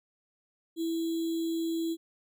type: tone with sample-and-hold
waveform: sine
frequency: 329.6 Hz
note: E4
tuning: in tune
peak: -28 dBFS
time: 0.76-1.97 s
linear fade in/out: 50 ms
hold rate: 3675 Hz
effects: none